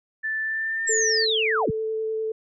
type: tone with pitch glide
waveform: sine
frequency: 1760 to 1814.7 Hz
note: A6 to A#6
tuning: 0 to -47 cents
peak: -24 dBFS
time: 0.23-1.26 s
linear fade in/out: 20 ms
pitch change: +53 cents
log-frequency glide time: 0.42-0.98 s
type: linear sweep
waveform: sine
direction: down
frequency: 7710 to 38.89 Hz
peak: -21 dBFS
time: 0.87-1.71 s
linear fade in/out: 10 ms
type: tone with vibrato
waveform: sine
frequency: 440 Hz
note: A4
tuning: in tune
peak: -24 dBFS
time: 0.89-2.32 s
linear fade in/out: 5 ms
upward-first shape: sine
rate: 10 Hz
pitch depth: 9 cents each way
effects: none